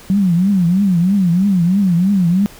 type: tone with vibrato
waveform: sine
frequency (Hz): 185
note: F#3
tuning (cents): 0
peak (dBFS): -10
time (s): 0.1-2.46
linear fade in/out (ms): 0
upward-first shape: triangle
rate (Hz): 3.1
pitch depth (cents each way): 200
effects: pink hiss -40 dBFS RMS until 2.59 s